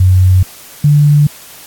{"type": "tone pair in turn", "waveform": "sine", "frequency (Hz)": [92.5, 146.83], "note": ["F#2", "D3"], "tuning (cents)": [0, 0], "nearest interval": "minor sixth", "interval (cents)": 800, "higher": "second", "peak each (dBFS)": -4, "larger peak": "neither", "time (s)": [[0, 0.43], [0.84, 1.27]], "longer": "neither", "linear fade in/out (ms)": 5, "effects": ["white hiss -35 dBFS RMS until 1.66 s", "AAC 64 kbps"]}